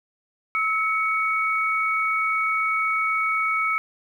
sine tone pair together, 1296.7 / 2233 Hz, E6 / C#7, -29 / +12 cents, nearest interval major sixth, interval 941 cents, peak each -23 dBFS, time 0.55-3.78 s, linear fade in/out 0 ms, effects 9-bit

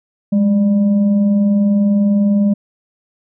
sine tone with frequency modulation, 205 Hz, G#3, 22 cents flat, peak -10 dBFS, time 0.32-2.54 s, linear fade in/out 10 ms, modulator 390 Hz, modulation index 0.33, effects none

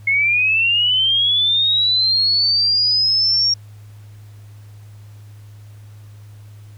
sine linear sweep, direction up, 2157 to 5588 Hz, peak -13 dBFS, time 0.07-3.54 s, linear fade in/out 5 ms, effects added 104 Hz sine -37 dBFS peak until 6.77 s + pink hiss -54 dBFS RMS until 6.77 s

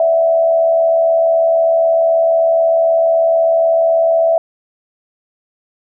sine tone with frequency modulation, 659.3 Hz, E5, in tune, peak -9 dBFS, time 0-4.38 s, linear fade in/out 2 ms, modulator 76.1 Hz, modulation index 0.4, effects none

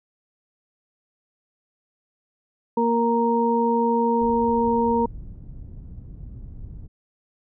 harmonic tone, 233.1 Hz, A#3, in tune, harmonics 1 / 2 / 4, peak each -22 / -22 / -22 dBFS, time 2.77-5.06 s, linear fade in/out 5 ms
pink low-pass noise, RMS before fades -38 dBFS, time 4.2-6.88 s, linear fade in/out 20 ms, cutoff 140 Hz, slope 12 dB/octave
effects none

